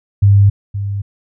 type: tone with echo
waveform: sine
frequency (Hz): 100.2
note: G2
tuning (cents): +38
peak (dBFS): -5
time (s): 0.22-0.5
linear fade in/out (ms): 10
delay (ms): 520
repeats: 1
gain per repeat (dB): -12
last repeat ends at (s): 1.02
effects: none